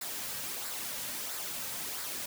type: noise with flanger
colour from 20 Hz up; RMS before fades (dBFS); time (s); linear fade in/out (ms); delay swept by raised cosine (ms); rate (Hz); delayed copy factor
white; -38; 0.01-2.26; 5; 0.32 to 2.92; 1.5; -0.5
effects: none